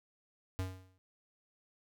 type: tone with exponential decay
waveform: square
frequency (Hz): 93.3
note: F#2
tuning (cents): +15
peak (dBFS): -32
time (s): 0.59-0.98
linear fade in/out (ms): 0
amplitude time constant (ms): 83
effects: none